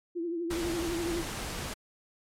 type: tone with vibrato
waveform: sine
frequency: 339.4 Hz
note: F4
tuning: 49 cents flat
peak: -30 dBFS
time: 0.15-1.23 s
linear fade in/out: 20 ms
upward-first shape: triangle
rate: 12 Hz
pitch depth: 79 cents each way
type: noise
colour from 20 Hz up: pink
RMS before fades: -36 dBFS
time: 0.5-1.74 s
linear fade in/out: 10 ms
effects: low-pass 11000 Hz 12 dB/octave + MP3 96 kbps